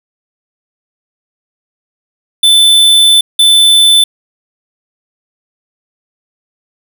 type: tone bursts at uneven times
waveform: square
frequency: 3520 Hz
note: A7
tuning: in tune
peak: -4 dBFS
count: 2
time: 2.43-3.21 / 3.39-4.04 s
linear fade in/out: 5 ms
effects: none